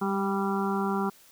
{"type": "harmonic tone with a mistuned harmonic", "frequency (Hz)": 196, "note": "G3", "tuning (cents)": 0, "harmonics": [1, 2, 4, 5, 6, 7], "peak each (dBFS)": [-28, -31, -34, -35, -36, -36], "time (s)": [0.01, 1.1], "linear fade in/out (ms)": 10, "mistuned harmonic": 1, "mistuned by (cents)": 18, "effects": ["white hiss -56 dBFS RMS until 1.31 s"]}